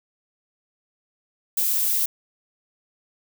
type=noise; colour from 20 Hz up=violet; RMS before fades=-22 dBFS; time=1.57-2.06 s; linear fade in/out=5 ms; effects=none